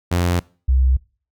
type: tone pair in turn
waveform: sawtooth / sine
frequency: 87.8 / 64.68 Hz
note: F2 / C2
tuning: +10 / -19 cents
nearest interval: perfect fourth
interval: 529 cents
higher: first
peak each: -12 dBFS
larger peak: neither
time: 0.11-0.4 / 0.68-0.97 s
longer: neither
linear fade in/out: 10 ms
effects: noise-tail reverb RT60 0.4 s tail -23 dB re dry